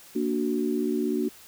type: chord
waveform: sine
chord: Bb augmented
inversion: none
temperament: equal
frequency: 233.1 / 293.7 / 370 Hz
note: Bb3 / D4 / F#4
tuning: 0 / 0 / 0 cents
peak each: -28 dBFS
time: 0.15-1.29 s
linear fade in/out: 10 ms
effects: white hiss -50 dBFS RMS until 1.47 s